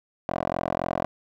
10% pulse tone with band-pass filter, 43.73 Hz, F1, 3 cents sharp, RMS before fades -28 dBFS, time 0.29-1.05 s, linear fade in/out 0 ms, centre 690 Hz, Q 2, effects none

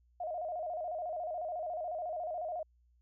sine tone with vibrato, 669 Hz, E5, 25 cents sharp, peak -35 dBFS, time 0.2-2.63 s, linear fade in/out 5 ms, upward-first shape square, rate 14 Hz, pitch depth 110 cents each way, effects added 60 Hz sine -65 dBFS peak until 3.01 s

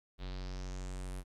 square tone with low-pass filter sweep, 46.25 Hz, F#1, in tune, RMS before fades -41 dBFS, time 0.18-1.24 s, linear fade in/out 50 ms, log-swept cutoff 3700 to 11000 Hz, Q 3.4, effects 12-bit

